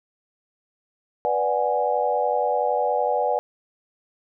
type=chord; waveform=sine; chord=G# half-diminished seventh; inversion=first; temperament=equal; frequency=493.9 / 587.3 / 740 / 830.6 Hz; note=B4 / D5 / F#5 / G#5; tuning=0 / 0 / 0 / 0 cents; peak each=-25 dBFS; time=1.25-3.39 s; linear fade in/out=0 ms; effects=none